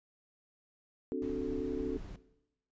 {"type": "chord", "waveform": "sine", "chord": "D dominant seventh", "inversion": "third", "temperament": "equal", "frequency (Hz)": [261.6, 293.7, 370, 440], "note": ["C4", "D4", "F#4", "A4"], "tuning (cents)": [0, 0, 0, 0], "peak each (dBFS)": -38, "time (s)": [1.12, 1.97], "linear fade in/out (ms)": 0}
{"type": "noise", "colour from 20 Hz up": "brown", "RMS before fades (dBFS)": -45, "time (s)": [1.22, 2.16], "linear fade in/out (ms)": 2}
{"effects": ["noise-tail reverb RT60 0.9 s tail -17 dB re dry", "resampled to 16000 Hz"]}